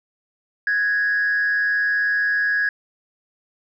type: tone with frequency modulation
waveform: sine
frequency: 1661.2 Hz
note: G#6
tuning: in tune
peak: -16 dBFS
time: 0.67-2.69 s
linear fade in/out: 2 ms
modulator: 162 Hz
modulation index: 0.4
effects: tanh soft clip ceiling -14 dBFS